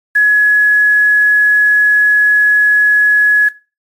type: tone with quantisation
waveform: sine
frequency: 1688 Hz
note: G#6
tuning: 28 cents sharp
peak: -6 dBFS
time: 0.15-3.49 s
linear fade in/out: 10 ms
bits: 6
effects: noise-tail reverb RT60 0.3 s tail -19 dB re dry + AAC 48 kbps